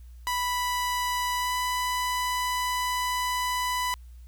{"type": "tone with pitch glide", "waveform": "sawtooth", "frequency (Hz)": [987.8, 995.2], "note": ["B5", "B5"], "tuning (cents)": [0, 13], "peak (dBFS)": -22, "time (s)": [0.27, 3.94], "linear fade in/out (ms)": 0, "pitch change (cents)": 13, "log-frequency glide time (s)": [1.37, 1.53], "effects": ["added 60 Hz sine -43 dBFS peak until 4.27 s", "white hiss -66 dBFS RMS until 4.27 s"]}